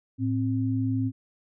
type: tone pair together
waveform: sine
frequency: 110 / 263.3 Hz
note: A2 / C4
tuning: 0 / +11 cents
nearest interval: octave + minor third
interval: 1511 cents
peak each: -26 dBFS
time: 0.18-1.12 s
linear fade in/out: 50 ms
effects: none